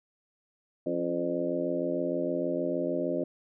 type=harmonic tone with a mistuned harmonic; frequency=86.5 Hz; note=F2; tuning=16 cents flat; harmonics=2 / 3 / 4 / 5 / 6 / 7; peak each=-39 / -33 / -33 / -39 / -34 / -33 dBFS; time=0.86-3.24 s; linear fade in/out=5 ms; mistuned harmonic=3; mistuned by=+62 cents; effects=none